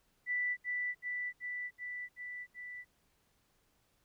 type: tone with echo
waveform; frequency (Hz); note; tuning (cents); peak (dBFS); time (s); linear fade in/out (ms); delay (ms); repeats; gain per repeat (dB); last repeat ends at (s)
sine; 1975.5; B6; 0; -31; 0.26-0.57; 50; 380; 6; -2; 2.85
effects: pink hiss -74 dBFS RMS until 4.04 s